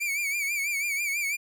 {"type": "tone with vibrato", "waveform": "45% pulse", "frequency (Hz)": 2300, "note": "D7", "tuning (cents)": -37, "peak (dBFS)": -26, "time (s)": [0, 1.37], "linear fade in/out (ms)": 20, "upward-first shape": "sine", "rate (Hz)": 6.1, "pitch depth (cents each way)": 83, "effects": []}